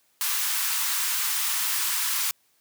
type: high-pass noise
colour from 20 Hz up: white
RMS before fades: -26 dBFS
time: 0.21-2.31 s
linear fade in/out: 0 ms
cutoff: 900 Hz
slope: 48 dB/octave
effects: white hiss -66 dBFS RMS until 2.6 s + high-pass 100 Hz 12 dB/octave